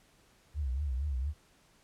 sine tone with vibrato, 68.4 Hz, C#2, 23 cents flat, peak -30 dBFS, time 0.54-1.34 s, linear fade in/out 50 ms, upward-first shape triangle, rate 4.3 Hz, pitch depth 200 cents each way, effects pink hiss -65 dBFS RMS until 1.83 s + low-pass 11000 Hz 12 dB/octave

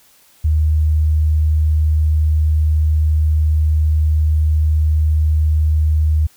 sine tone, 77.2 Hz, D#2, 13 cents flat, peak -11 dBFS, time 0.44-6.27 s, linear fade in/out 10 ms, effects white hiss -51 dBFS RMS until 6.36 s

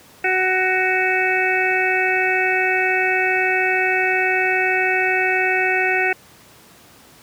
harmonic tone, 372.8 Hz, F#4, 13 cents sharp, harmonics 1 / 2 / 4 / 5 / 6 / 7, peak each -23 / -23 / -23 / -23 / -23 / -23 dBFS, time 0.24-6.13 s, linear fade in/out 5 ms, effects pink hiss -47 dBFS RMS until 7.22 s + high-pass 100 Hz 12 dB/octave

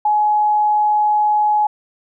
sine tone, 843 Hz, G#5, 26 cents sharp, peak -12 dBFS, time 0.05-1.67 s, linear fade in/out 5 ms, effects none

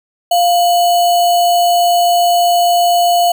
sine tone with sample-and-hold, 698.5 Hz, F5, in tune, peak -8 dBFS, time 0.31-3.32 s, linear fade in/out 5 ms, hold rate 3675 Hz, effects none

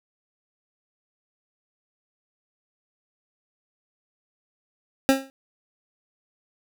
25% pulse tone with exponential decay, 268.9 Hz, C4, 47 cents sharp, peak -8 dBFS, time 5.09-5.3 s, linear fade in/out 0 ms, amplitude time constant 45 ms, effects none

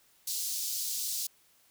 pink high-pass noise, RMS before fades -34 dBFS, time 0.27-1.27 s, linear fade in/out 5 ms, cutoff 4500 Hz, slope 24 dB/octave, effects white hiss -65 dBFS RMS until 1.7 s

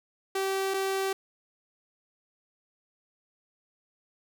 sawtooth tone pair in turn, 386.5 / 386.5 Hz, G4 / G4, -24 / -24 cents, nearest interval unison, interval 0 cents, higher neither, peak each -23 dBFS, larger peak neither, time 0.35-0.74 / 0.74-1.13 s, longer neither, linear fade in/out 5 ms, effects none

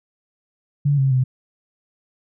sine tone with pitch steps, 143.4 / 134.8 / 128.9 Hz, D3 / C#3 / C3, -41 / -48 / -26 cents, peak -14 dBFS, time 0.85-1.24 s, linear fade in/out 10 ms, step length 130 ms, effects none

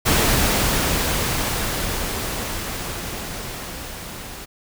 pink noise with level ramp, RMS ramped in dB -17 to -35 dBFS, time 0.05-4.46 s, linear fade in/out 20 ms, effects none

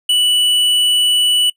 sine tone with hard clipping, 2960 Hz, F#7, in tune, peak -12 dBFS, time 0.09-1.5 s, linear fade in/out 5 ms, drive 8 dB, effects noise-tail reverb RT60 0.1 s tail -22 dB re dry

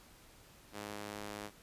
sawtooth tone with high-pass filter, 103.83 Hz, G#2, in tune, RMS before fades -45 dBFS, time 0.72-1.51 s, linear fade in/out 50 ms, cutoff 290 Hz, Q 0.58, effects pink hiss -60 dBFS RMS until 1.62 s + resampled to 32000 Hz

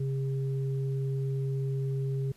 sine tone pair together, 135 / 405.4 Hz, C#3 / G#4, -45 / -42 cents, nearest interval octave + perfect fifth, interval 1903 cents, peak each -28 / -38 dBFS, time 0-2.32 s, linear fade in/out 5 ms, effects pink hiss -61 dBFS RMS until 2.36 s + resampled to 32000 Hz

